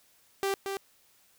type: tone with echo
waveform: sawtooth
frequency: 392 Hz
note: G4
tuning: in tune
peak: -23 dBFS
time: 0.43-0.54 s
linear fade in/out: 0 ms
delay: 230 ms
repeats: 1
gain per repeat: -5 dB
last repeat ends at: 0.77 s
effects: white hiss -64 dBFS RMS until 1.38 s